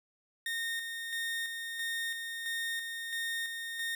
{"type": "tone with tremolo", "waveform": "30% pulse", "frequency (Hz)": 1840, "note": "A#6", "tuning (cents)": -23, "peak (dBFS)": -30, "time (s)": [0.46, 3.95], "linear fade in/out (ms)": 2, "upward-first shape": "square", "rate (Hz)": 1.5, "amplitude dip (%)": 40, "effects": []}